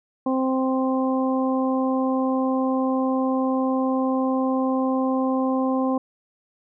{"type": "harmonic tone", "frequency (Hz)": 261.6, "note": "C4", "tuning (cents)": 0, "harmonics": [1, 2, 3, 4], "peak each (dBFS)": [-21, -26, -30, -30], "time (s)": [0.26, 5.98], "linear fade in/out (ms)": 5, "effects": []}